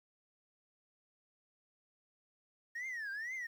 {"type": "tone with vibrato", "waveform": "sine", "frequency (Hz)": 1826, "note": "A#6", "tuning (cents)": -36, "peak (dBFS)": -36, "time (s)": [2.75, 3.47], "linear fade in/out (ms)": 10, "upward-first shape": "triangle", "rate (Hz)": 2.1, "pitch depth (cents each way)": 270, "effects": ["tanh soft clip ceiling -38 dBFS", "11-bit"]}